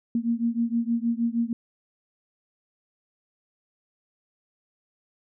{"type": "beating tone pair", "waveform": "sine", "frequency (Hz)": [230.5, 236.9], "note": ["A#3", "A#3"], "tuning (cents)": [-19, 28], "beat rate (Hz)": 6.4, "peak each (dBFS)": [-25, -26], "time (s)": [0.15, 1.53], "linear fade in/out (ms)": 2, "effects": []}